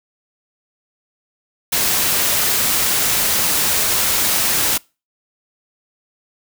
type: noise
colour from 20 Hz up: white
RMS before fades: -17 dBFS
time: 1.72-4.78 s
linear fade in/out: 10 ms
effects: noise-tail reverb RT60 0.3 s tail -25 dB re dry